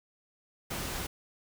pink noise, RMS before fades -36 dBFS, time 0.7-1.07 s, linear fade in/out 10 ms, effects none

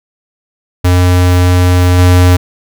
square tone with level steps, 89.8 Hz, F2, 49 cents sharp, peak -6 / -4 dBFS, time 0.84-2.37 s, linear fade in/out 10 ms, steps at 1.98 s, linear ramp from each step 10 ms, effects none

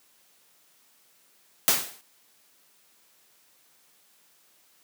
white noise with exponential decay, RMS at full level -17 dBFS, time 1.68-2.01 s, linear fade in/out 0 ms, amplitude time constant 71 ms, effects white hiss -62 dBFS RMS until 4.83 s + high-pass 150 Hz 12 dB/octave

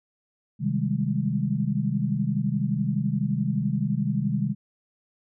sine chord, Ab major seventh, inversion first, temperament equal, 130.81 / 155.56 / 196 / 207.7 Hz, C3 / Eb3 / G3 / Ab3, 0 / 0 / 0 / 0 cents, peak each -28 dBFS, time 0.59-4.55 s, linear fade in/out 50 ms, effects none

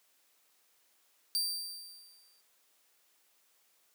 sawtooth tone with exponential decay, 4681 Hz, D8, 7 cents flat, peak -25 dBFS, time 1.35-2.41 s, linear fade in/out 0 ms, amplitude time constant 230 ms, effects white hiss -70 dBFS RMS until 3.94 s + high-pass 300 Hz 12 dB/octave

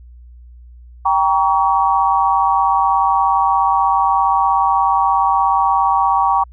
sine chord, G diminished, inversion none, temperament just, 784 / 940.8 / 1128.9 Hz, G5 / Bb5 / Db6, 0 / +16 / +31 cents, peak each -16 dBFS, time 1.05-6.44 s, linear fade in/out 10 ms, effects added 60 Hz sine -37 dBFS peak until 6.52 s

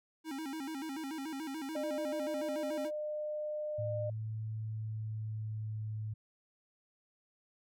square tone with vibrato, 293.7 Hz, D4, in tune, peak -39 dBFS, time 0.24-2.91 s, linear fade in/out 50 ms, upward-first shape square, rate 6.9 Hz, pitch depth 140 cents each way
sine tone, 604 Hz, D5, 48 cents sharp, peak -35 dBFS, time 1.75-4.1 s, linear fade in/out 5 ms
sine tone with pitch glide, 109.6 to 108.15 Hz, A2 to A2, -6 to -29 cents, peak -36 dBFS, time 3.78-6.14 s, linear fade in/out 10 ms, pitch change -23 cents, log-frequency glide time 4.59-5.87 s
effects none

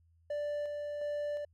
triangle tone with tremolo, 587.3 Hz, D5, in tune, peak -31 dBFS, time 0.3-1.45 s, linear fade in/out 5 ms, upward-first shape square, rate 1.4 Hz, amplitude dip 30%, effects added 83 Hz sine -64 dBFS peak until 1.53 s

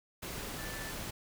sine tone in noise, 1757 Hz, A6, 3 cents flat, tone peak -45 dBFS, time 0.58-0.92 s, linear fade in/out 10 ms, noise pink, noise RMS -41 dBFS, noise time 0.22-1.11 s, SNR -7 dB, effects none

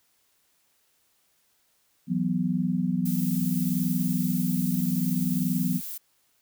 sine chord, E suspended second, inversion none, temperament just, 164.81 / 185.42 / 247.2 Hz, E3 / F#3 / B3, 0 / +4 / +2 cents, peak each -29 / -26 / -28 dBFS, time 2.07-5.81 s, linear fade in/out 50 ms
violet noise, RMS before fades -36 dBFS, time 3.05-5.98 s, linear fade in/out 10 ms
effects white hiss -68 dBFS RMS until 6.41 s

